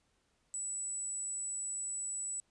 sine tone, 7902 Hz, B8, in tune, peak -36 dBFS, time 0.54-2.4 s, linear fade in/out 0 ms, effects pink hiss -75 dBFS RMS until 2.5 s + resampled to 22050 Hz

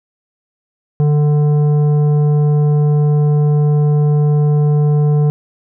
triangle tone with tanh clipping, 148.2 Hz, D3, 16 cents sharp, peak -11 dBFS, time 1-5.3 s, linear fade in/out 0 ms, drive 14 dB, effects none

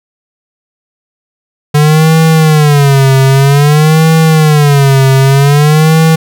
square tone with vibrato, 146.8 Hz, D3, in tune, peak -4 dBFS, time 1.74-6.16 s, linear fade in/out 10 ms, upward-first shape sine, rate 0.52 Hz, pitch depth 160 cents each way, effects none

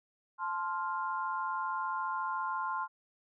sine chord, F major, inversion first, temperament just, 873.1 / 1047.7 / 1396.9 Hz, A5 / C6 / F6, -14 / +2 / 0 cents, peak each -38 / -34 / -39 dBFS, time 0.38-2.88 s, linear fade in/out 50 ms, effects none

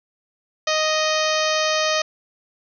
harmonic tone, 622.3 Hz, D#5, in tune, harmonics 1 / 2 / 3 / 4 / 5 / 6 / 7 / 8 / 9 / 10, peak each -22 / -25 / -27 / -28 / -29 / -30 / -30 / -31 / -32 / -32 dBFS, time 0.67-2.02 s, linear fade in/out 5 ms, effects none

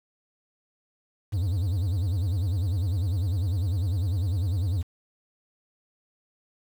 triangle tone with vibrato, 92.5 Hz, F#2, in tune, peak -21 dBFS, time 1.32-4.83 s, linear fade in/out 20 ms, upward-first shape sine, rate 10 Hz, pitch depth 220 cents each way, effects 8-bit

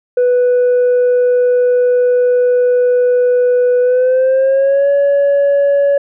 sine tone with pitch glide, 493.9 to 564.1 Hz, B4 to C#5, 0 to +30 cents, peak -6 dBFS, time 0.17-5.98 s, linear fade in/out 5 ms, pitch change +230 cents, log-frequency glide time 3.81-4.9 s, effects tanh soft clip ceiling -7 dBFS

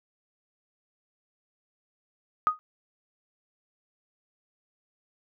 sine tone with exponential decay, 1244.5 Hz, D#6, in tune, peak -15 dBFS, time 2.47-2.59 s, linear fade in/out 0 ms, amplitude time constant 25 ms, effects none

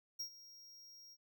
square tone with ADSR envelope, 5600 Hz, F8, 4 cents sharp, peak -39 dBFS, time 0.19-1.17 s, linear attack 13 ms, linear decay 88 ms, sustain -17 dB, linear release 45 ms, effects none

